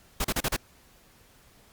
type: noise bursts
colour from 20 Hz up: pink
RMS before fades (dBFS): -27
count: 5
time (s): 0.2-0.565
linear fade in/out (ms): 5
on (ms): 45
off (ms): 35
effects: pink hiss -58 dBFS RMS until 1.72 s + Opus 48 kbps